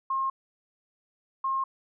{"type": "tone pair in turn", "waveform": "sine", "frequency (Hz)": [1070, 1070], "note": ["C6", "C6"], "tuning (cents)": [38, 38], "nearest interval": "unison", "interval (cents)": 0, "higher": "neither", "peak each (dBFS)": -25, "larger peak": "neither", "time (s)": [[0.1, 0.3], [1.44, 1.64]], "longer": "neither", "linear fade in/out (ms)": 5, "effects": []}